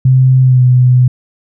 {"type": "tone with pitch glide", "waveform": "sine", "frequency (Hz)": [130, 125.86], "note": ["C3", "B2"], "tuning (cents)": [-11, 33], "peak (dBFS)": -4, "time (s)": [0.05, 1.08], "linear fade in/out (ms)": 5, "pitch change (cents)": -56, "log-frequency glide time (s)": [0.42, 0.63], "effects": []}